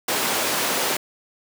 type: high-pass noise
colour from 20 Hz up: pink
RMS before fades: -23 dBFS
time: 0.08-0.97 s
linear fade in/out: 5 ms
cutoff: 340 Hz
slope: 12 dB/octave
effects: none